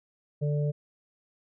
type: harmonic tone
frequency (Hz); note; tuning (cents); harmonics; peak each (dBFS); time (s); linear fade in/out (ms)
146.9; D3; +1; 1 / 3 / 4; -25 / -35 / -37; 0.41-0.72; 20
effects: none